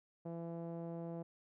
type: tone with low-pass filter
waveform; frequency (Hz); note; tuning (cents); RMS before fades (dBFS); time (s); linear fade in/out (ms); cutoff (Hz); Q
sawtooth; 167.9; E3; +32; -44; 0.25-1.23; 10; 630; 2
effects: none